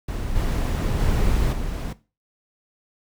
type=noise with level steps; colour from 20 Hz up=brown; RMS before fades=-27 / -22 / -20 / -27 dBFS; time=0.08-1.93 s; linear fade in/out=5 ms; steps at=0.35 / 0.99 / 1.52 s; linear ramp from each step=10 ms; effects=noise-tail reverb RT60 0.3 s tail -17 dB re dry